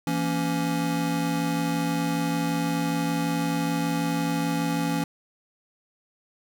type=chord; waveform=square; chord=A# diminished; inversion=second; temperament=just; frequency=167.82 / 233.1 / 279.7 Hz; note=E3 / A#3 / C#4; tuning=+31 / 0 / +16 cents; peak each=-28 / -33 / -28 dBFS; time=0.07-5.04 s; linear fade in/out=2 ms; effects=none